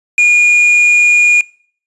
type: tone with quantisation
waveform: triangle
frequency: 2436 Hz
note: D#7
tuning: 37 cents flat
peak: -4 dBFS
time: 0.18-1.41 s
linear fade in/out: 2 ms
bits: 4
effects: noise-tail reverb RT60 0.5 s tail -23 dB re dry + resampled to 24000 Hz